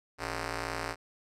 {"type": "ring-modulated tone", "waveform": "5% pulse", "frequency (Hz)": 167.5, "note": "E3", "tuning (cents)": 28, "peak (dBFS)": -19, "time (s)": [0.18, 0.96], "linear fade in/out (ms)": 50, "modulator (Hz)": 220, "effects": ["low-pass 9000 Hz 12 dB/octave"]}